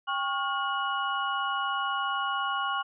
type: tone cluster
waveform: sine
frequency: 798 / 1102 / 1416 / 2919 Hz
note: G5 / C#6 / F6 / F#7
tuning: +31 / -11 / +23 / -24 cents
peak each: -34 / -30 / -32 / -36 dBFS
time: 0.07-2.83 s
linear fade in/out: 20 ms
effects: none